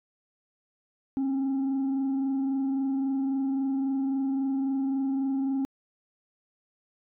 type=tone with frequency modulation; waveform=sine; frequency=270 Hz; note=C#4; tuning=45 cents flat; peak=-22 dBFS; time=1.17-5.65 s; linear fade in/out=0 ms; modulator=23.7 Hz; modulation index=0.22; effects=tanh soft clip ceiling -24 dBFS